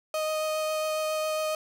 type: tone with vibrato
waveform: 35% pulse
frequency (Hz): 622.3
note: D#5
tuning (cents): 0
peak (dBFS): -25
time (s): 0.14-1.55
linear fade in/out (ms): 2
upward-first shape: triangle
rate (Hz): 7.3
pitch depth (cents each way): 10
effects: none